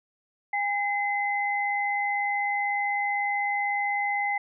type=tone pair together; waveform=sine; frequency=813 / 2049 Hz; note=G#5 / C7; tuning=-37 / -37 cents; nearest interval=octave + major third; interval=1600 cents; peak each=-27 dBFS; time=0.53-4.38 s; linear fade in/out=5 ms; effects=none